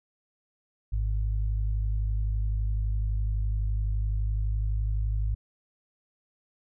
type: tone pair together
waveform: sine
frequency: 51.97 / 103.83 Hz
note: G#1 / G#2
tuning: +2 / 0 cents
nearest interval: octave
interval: 1198 cents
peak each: -25 / -32 dBFS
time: 0.92-5.35 s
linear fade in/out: 10 ms
effects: none